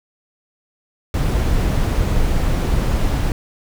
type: noise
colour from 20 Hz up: brown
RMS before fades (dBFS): -17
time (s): 1.14-3.32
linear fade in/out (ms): 2
effects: none